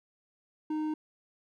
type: tone with hard clipping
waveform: sine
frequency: 308.6 Hz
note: D#4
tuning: 14 cents flat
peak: -31 dBFS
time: 0.7-0.94 s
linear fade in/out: 5 ms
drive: 6 dB
effects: none